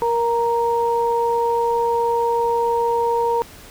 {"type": "tone pair together", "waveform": "sine", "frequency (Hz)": [469.1, 932.3], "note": ["A#4", "A#5"], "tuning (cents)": [11, 0], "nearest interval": "octave", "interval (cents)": 1189, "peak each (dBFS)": -19, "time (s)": [0.02, 3.42], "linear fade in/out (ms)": 0, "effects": ["pink hiss -42 dBFS RMS until 3.7 s"]}